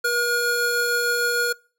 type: tone pair together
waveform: square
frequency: 480 / 1433.4 Hz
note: B4 / F6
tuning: -49 / +45 cents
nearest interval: octave + perfect fifth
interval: 1894 cents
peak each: -26 / -21 dBFS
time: 0.04-1.53 s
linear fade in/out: 10 ms
effects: noise-tail reverb RT60 0.4 s tail -25 dB re dry